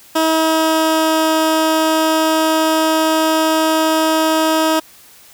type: tone with pitch glide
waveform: 15% pulse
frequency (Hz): 320 to 317.6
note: D#4 to D#4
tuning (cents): +49 to +36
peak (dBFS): -6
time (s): 0.15-4.8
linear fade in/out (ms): 10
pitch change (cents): -13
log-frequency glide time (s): 0.33-1.35
effects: white hiss -44 dBFS RMS until 5.33 s